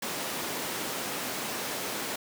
pink high-pass noise, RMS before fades -34 dBFS, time 0.02-2.16 s, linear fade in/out 5 ms, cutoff 250 Hz, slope 12 dB/octave, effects none

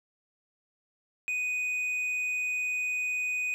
sine tone with tanh clipping, 2489 Hz, D#7, in tune, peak -29 dBFS, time 1.28-3.54 s, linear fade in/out 0 ms, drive 5 dB, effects none

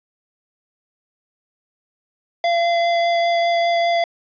square tone with vibrato, 684 Hz, F5, 36 cents flat, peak -16 dBFS, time 2.44-4.04 s, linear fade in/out 2 ms, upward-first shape triangle, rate 5 Hz, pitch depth 11 cents each way, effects resampled to 11025 Hz + 8-bit

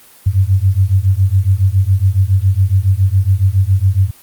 sine beating tone pair, 92.5 / 99.7 Hz, F#2 / G2, 0 / +30 cents, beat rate 7.2 Hz, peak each -12 dBFS, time 0.26-4.11 s, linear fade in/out 10 ms, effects white hiss -43 dBFS RMS until 4.22 s + Opus 32 kbps

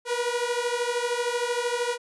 sawtooth beating tone pair, 476.3 / 489.3 Hz, A#4 / B4, +37 / -16 cents, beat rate 13 Hz, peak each -24 dBFS, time 0.05-1.98 s, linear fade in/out 50 ms, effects resampled to 24000 Hz

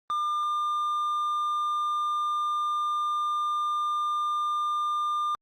sine tone with hard clipping, 1200 Hz, D6, 37 cents sharp, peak -26 dBFS, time 0.1-5.35 s, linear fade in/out 0 ms, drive 3 dB, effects Opus 32 kbps

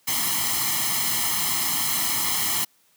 white noise with comb filter, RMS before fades -24 dBFS, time 0.07-2.65 s, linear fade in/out 10 ms, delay 0.97 ms, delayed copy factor +0.95, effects white hiss -62 dBFS RMS until 2.96 s + high-pass 100 Hz 12 dB/octave

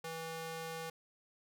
square tone with high-pass filter, 163.1 Hz, E3, 18 cents flat, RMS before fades -43 dBFS, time 0.04-0.9 s, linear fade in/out 5 ms, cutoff 420 Hz, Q 0.77, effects none

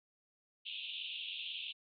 pink band-pass noise, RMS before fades -43 dBFS, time 0.65-1.73 s, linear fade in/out 20 ms, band 2600 to 3700 Hz, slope 96 dB/octave, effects MP3 64 kbps

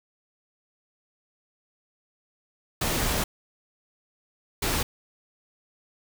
pink noise bursts at uneven times, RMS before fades -26 dBFS, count 2, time 2.81-3.24 / 4.62-4.83 s, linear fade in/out 5 ms, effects none

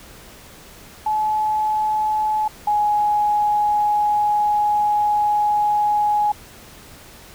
sine tone pair in turn, 857 / 835.5 Hz, A5 / G#5, -46 / +10 cents, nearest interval unison, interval 44 cents, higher first, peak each -17 / -15 dBFS, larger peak second, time 1.06-2.48 / 2.67-6.32 s, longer second, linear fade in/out 5 ms, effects pink hiss -43 dBFS RMS until 7.34 s

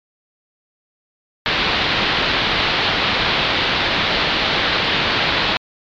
white low-pass noise, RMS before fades -18 dBFS, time 1.46-5.57 s, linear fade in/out 0 ms, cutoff 4200 Hz, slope 48 dB/octave, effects MP3 96 kbps

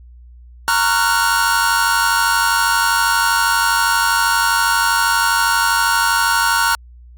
45% pulse chord, Gb major seventh, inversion first, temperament just, 925 / 1110 / 1387.5 / 1480 Hz, Bb5 / Db6 / F6 / Gb6, -14 / +2 / -12 / 0 cents, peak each -18 / -23 / -19 / -18 dBFS, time 0.68-6.75 s, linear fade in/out 0 ms, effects added 60 Hz sine -38 dBFS peak until 7.17 s + AAC 64 kbps

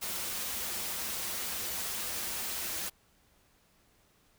white noise with comb filter, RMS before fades -36 dBFS, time 0.01-2.9 s, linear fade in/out 20 ms, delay 7 ms, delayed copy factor -0.5, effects pink hiss -67 dBFS RMS until 4.38 s

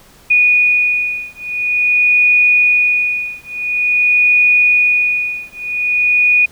sine beating tone pair, 2463 / 2463.48 Hz, D#7 / D#7, -18 / -18 cents, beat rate 0.48 Hz, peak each -13 dBFS, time 0.3-6.46 s, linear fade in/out 10 ms, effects pink hiss -45 dBFS RMS until 6.51 s

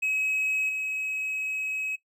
triangle tone with level steps, 2554 Hz, D#7, 45 cents sharp, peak -23 / -27 dBFS, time 0.02-1.96 s, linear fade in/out 10 ms, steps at 0.69 s, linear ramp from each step 2 ms, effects noise-tail reverb RT60 0.1 s tail -17 dB re dry

